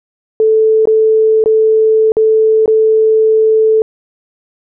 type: tone with dropouts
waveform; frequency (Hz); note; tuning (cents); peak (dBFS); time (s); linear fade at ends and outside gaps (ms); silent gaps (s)
sine; 438.8; A4; -5; -6; 0.4-3.82; 1; 0.855-0.873 / 1.44-1.459 / 2.12-2.168 / 2.659-2.678
effects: none